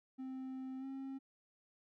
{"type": "tone with pitch glide", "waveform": "triangle", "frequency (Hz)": [261.6, 268.6], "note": ["C4", "C4"], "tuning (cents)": [0, 46], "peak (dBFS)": -40, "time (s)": [0.18, 1.19], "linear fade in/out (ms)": 20, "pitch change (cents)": 46, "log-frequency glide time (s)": [0.79, 0.85], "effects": []}